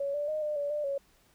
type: tone with pitch steps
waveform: sine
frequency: 560 / 585 / 616 / 601 / 575 / 595 / 556 Hz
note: C#5 / D5 / D#5 / D5 / D5 / D5 / C#5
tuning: +18 / -7 / -17 / +40 / -37 / +22 / +5 cents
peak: -29 dBFS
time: 0-0.98 s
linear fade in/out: 5 ms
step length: 140 ms
effects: pink hiss -65 dBFS RMS until 1.34 s